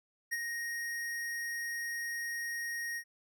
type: tone with ADSR envelope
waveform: square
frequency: 1870 Hz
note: A#6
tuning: 5 cents sharp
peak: -31 dBFS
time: 0.31-3.04 s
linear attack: 21 ms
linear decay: 32 ms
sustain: -5 dB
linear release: 70 ms
effects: none